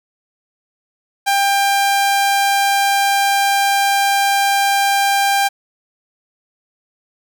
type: tone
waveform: sawtooth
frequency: 795 Hz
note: G5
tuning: 24 cents sharp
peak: -9 dBFS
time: 1.26-5.49 s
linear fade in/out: 20 ms
effects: none